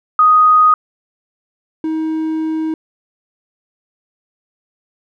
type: tone pair in turn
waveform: sine / triangle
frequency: 1246 / 316.9 Hz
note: D#6 / D#4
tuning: +2 / +32 cents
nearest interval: 2 octaves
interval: 2370 cents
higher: first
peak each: -6 / -14 dBFS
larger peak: first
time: 0.19-0.74 / 1.84-2.74 s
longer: second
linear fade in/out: 2 ms
effects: none